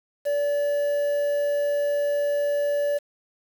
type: tone with quantisation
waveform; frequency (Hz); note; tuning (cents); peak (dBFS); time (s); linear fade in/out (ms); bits
triangle; 576; D5; -34; -19; 0.25-2.99; 20; 7
effects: none

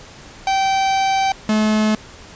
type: tone pair in turn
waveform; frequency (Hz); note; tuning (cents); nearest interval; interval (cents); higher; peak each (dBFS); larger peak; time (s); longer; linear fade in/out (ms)
45% pulse; 775 / 215.1; G5 / A3; -20 / -39; octave + minor seventh; 2219; first; -15 / -14; second; 0.47-1.32 / 1.49-1.95; first; 2
effects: pink hiss -40 dBFS RMS until 2.35 s + resampled to 16000 Hz

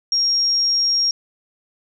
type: tone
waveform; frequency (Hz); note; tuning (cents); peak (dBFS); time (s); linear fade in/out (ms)
sine; 5580; F8; -2; -15; 0.12-1.11; 2
effects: none

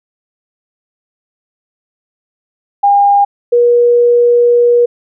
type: tone pair in turn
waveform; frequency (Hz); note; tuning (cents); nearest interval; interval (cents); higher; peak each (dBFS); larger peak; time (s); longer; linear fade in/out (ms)
sine; 807 / 479.8; G#5 / A#4; -50 / +50; major sixth; 900; first; -5; neither; 2.83-3.25 / 3.52-4.86; second; 10
effects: none

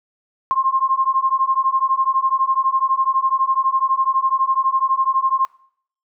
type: beating tone pair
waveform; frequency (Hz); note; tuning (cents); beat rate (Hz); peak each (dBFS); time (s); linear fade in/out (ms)
sine; 1057 / 1069; C6 / C6; +17 / +37; 12; -18; 0.51-5.45; 0
effects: noise-tail reverb RT60 0.6 s tail -22 dB re dry

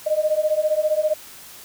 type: beating tone pair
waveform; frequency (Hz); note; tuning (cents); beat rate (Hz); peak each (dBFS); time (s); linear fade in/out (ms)
sine; 607 / 622; D#5 / D#5; -43 / -1; 15; -21 / -20; 0.06-1.14; 10
effects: white hiss -42 dBFS RMS until 1.64 s

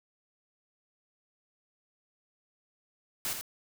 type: noise with echo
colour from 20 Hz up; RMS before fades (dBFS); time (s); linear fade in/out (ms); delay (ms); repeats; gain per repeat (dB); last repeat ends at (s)
white; -33; 3.25-3.33; 0; 81; 1; -6; 3.411
effects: none

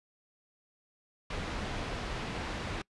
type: low-pass noise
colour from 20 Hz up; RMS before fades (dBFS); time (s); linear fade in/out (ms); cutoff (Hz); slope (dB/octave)
pink; -37; 1.3-2.82; 5; 3600; 12
effects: noise-tail reverb RT60 0.1 s tail -24 dB re dry + resampled to 24000 Hz

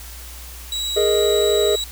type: tone with vibrato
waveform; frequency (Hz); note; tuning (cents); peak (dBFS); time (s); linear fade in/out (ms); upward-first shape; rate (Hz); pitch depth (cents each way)
35% pulse; 3879; B7; -32; -21; 0.72-1.84; 2; sine; 20; 12
type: chord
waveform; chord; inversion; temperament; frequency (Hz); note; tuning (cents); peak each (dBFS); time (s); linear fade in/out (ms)
triangle; Ab suspended second; none; just; 415.3 / 467.2 / 623; Ab4 / Bb4 / Eb5; 0 / +4 / +2; -15 / -20 / -20; 0.96-1.76; 10
effects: added 60 Hz sine -36 dBFS peak until 1.91 s + white hiss -39 dBFS RMS until 1.91 s

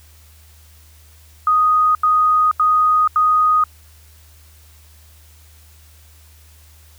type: tone bursts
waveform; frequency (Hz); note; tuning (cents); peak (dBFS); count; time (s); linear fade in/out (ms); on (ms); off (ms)
sine; 1244.5; D#6; 0; -11; 4; 1.47-3.639; 2; 480; 83
effects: added 77 Hz sine -45 dBFS peak until 6.98 s + white hiss -51 dBFS RMS until 6.98 s

